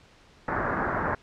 white low-pass noise, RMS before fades -28 dBFS, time 0.48-1.15 s, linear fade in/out 2 ms, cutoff 1700 Hz, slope 48 dB/octave, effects pink hiss -56 dBFS RMS until 1.22 s + low-pass 5000 Hz 12 dB/octave

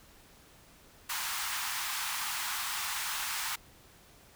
pink high-pass noise, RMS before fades -35 dBFS, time 1.09-3.56 s, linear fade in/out 10 ms, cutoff 860 Hz, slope 48 dB/octave, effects pink hiss -58 dBFS RMS until 4.35 s

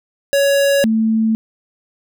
square / sine tone pair in turn, 559 / 221.8 Hz, C#5 / A3, +14 / +14 cents, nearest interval octave + major third, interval 1600 cents, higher first, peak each -12 dBFS, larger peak neither, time 0.33-0.84 / 0.84-1.35 s, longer neither, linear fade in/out 0 ms, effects none

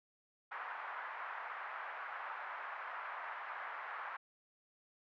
pink band-pass noise, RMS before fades -45 dBFS, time 0.51-4.17 s, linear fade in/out 10 ms, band 850 to 1800 Hz, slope 24 dB/octave, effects none

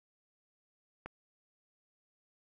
click, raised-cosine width 0.5 ms, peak -27 dBFS, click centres 1.06 s, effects none

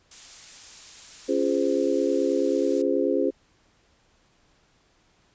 blue noise, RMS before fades -40 dBFS, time 0.11-2.82 s, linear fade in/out 5 ms
sine chord, Db major seventh, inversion none, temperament just, 277.2 / 346.5 / 415.8 / 519.7 Hz, Db4 / F4 / Ab4 / C5, 0 / -14 / +2 / -12 cents, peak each -26 dBFS, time 1.28-3.31 s, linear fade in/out 20 ms
effects pink hiss -63 dBFS RMS until 5.34 s + resampled to 16000 Hz

